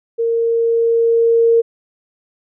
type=tone with level ramp; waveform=sine; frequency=461.3 Hz; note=A#4; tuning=18 cents flat; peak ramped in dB=-14 to -8 dBFS; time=0.18-1.62 s; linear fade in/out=20 ms; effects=none